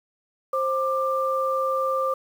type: tone pair together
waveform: sine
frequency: 528.3 / 1186 Hz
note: C5 / D6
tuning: +17 / +17 cents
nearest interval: octave + major second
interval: 1400 cents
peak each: -24 dBFS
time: 0.53-2.14 s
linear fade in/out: 5 ms
effects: 8-bit